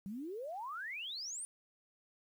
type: exponential sweep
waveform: sine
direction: up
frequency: 185 to 9480 Hz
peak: -40 dBFS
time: 0.06-1.45 s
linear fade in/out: 0 ms
effects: 11-bit